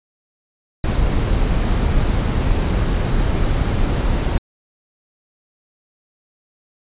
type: noise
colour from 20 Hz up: brown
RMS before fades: -17 dBFS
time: 0.84-4.38 s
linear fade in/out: 2 ms
effects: resampled to 8000 Hz